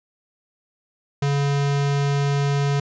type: tone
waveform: square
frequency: 141.5 Hz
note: C#3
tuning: 36 cents sharp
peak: -19 dBFS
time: 1.22-2.8 s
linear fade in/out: 5 ms
effects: resampled to 16000 Hz